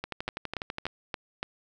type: two click trains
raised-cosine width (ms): 0.3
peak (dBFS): -17 / -15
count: 11 / 5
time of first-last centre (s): 0.04-0.866 / 0.28-1.429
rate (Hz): 12.1 / 3.48
effects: none